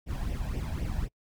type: noise with flanger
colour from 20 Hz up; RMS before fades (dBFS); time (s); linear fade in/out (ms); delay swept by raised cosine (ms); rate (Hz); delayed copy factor
brown; -32; 0.06-1.09; 50; 0.35 to 1.27; 3.9; +0.7
effects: noise-tail reverb RT60 0.1 s tail -26 dB re dry